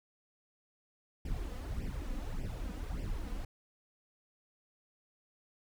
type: noise with flanger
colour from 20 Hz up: brown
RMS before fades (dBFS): -38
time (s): 1.25-3.45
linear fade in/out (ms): 5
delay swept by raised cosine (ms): 0.37 to 4.07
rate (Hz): 1.7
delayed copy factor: +0.8
effects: none